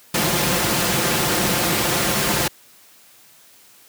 pink noise with comb filter, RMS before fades -19 dBFS, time 0.14-2.48 s, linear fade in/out 5 ms, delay 5.7 ms, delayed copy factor +0.5, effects white hiss -50 dBFS RMS until 3.88 s + high-pass 100 Hz 12 dB/octave

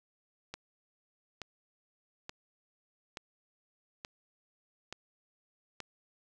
click train, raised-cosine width 0.2 ms, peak -23 dBFS, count 7, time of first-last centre 0.54-5.803 s, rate 1.14 Hz, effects none

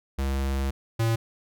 square tone pair in turn, 67.7 / 113.86 Hz, C#2 / A#2, -40 / -40 cents, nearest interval major sixth, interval 900 cents, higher second, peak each -25 / -22 dBFS, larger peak second, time 0.18-0.71 / 0.99-1.16 s, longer first, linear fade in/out 10 ms, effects none

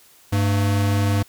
square tone pair together, 100.18 / 224.9 Hz, G2 / A3, +38 / +38 cents, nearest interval octave + major second, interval 1400 cents, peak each -18 / -28 dBFS, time 0.32-1.23 s, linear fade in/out 10 ms, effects white hiss -52 dBFS RMS until 1.28 s

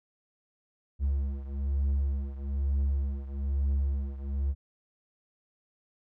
triangle beating tone pair, 68.8 / 69.9 Hz, C#2 / C#2, -12 / +15 cents, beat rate 1.1 Hz, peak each -26 / -30 dBFS, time 0.99-4.55 s, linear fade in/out 50 ms, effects none

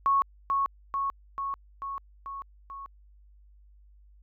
sine tone with echo, 1103 Hz, C#6, 9 cents flat, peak -20 dBFS, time 0.06-0.22 s, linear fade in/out 0 ms, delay 440 ms, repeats 6, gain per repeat -3 dB, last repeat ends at 2.86 s, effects added 50 Hz sine -53 dBFS peak until 4.22 s

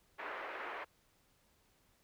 white band-pass noise, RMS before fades -44 dBFS, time 0.18-0.85 s, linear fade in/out 20 ms, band 370 to 2000 Hz, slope 24 dB/octave, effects pink hiss -72 dBFS RMS until 2.03 s

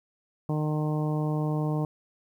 harmonic tone, 152.4 Hz, D#3, 36 cents flat, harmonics 1 / 2 / 3 / 4 / 5 / 6 / 7, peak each -26 / -32 / -36 / -38 / -40 / -42 / -43 dBFS, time 0.49-1.85 s, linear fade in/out 2 ms, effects 10-bit

